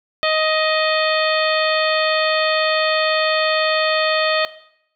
harmonic tone with a mistuned harmonic, 626 Hz, D#5, 10 cents sharp, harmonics 1 / 2 / 3 / 4 / 5 / 6 / 7, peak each -19 / -22 / -24 / -25 / -26 / -27 / -27 dBFS, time 0.23-4.45 s, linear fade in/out 0 ms, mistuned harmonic 6, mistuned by -94 cents, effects noise-tail reverb RT60 0.7 s tail -17 dB re dry

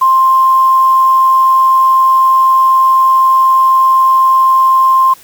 sine tone with quantisation, 1052 Hz, C6, 9 cents sharp, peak -5 dBFS, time 0.01-5.14 s, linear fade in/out 10 ms, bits 5, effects white hiss -40 dBFS RMS until 5.23 s

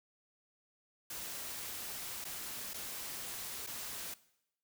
white noise with dropouts, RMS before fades -43 dBFS, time 1.1-4.14 s, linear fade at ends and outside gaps 5 ms, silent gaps 2.243-2.25 / 2.735-2.741 / 3.665-3.671 s, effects noise-tail reverb RT60 0.8 s tail -19 dB re dry

